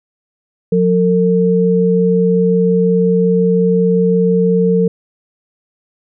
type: tone pair together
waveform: sine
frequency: 179.69 / 452.8 Hz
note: F3 / A4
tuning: +50 / +50 cents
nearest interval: octave + major third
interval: 1600 cents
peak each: -12 dBFS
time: 0.72-4.88 s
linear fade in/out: 5 ms
effects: none